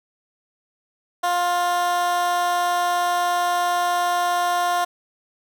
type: tone with high-pass filter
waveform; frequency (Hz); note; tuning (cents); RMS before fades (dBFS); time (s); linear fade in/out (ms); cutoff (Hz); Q
15% pulse; 352.6; F4; +17; -21; 1.23-4.85; 10; 740; 2.3
effects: none